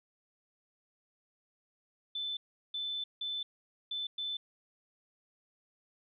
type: tone bursts at uneven times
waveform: sine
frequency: 3520 Hz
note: A7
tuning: in tune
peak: -34 dBFS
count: 5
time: 2.15-2.37 / 2.74-3.04 / 3.21-3.43 / 3.91-4.07 / 4.18-4.37 s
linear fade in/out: 5 ms
effects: none